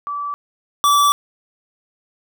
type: tone pair in turn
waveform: sine / square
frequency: 1156 / 1156 Hz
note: D6 / D6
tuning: -28 / -28 cents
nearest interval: unison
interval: 0 cents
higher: neither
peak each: -22 / -12 dBFS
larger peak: second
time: 0.07-0.34 / 0.84-1.12 s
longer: second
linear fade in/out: 0 ms
effects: none